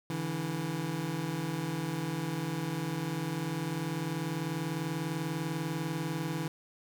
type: tone pair together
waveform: 25% pulse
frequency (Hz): 143.7 / 163.83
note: D3 / E3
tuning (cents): -37 / -10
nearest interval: major second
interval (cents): 227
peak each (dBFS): -33 / -30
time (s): 0.1-6.48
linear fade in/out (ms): 2
effects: 10-bit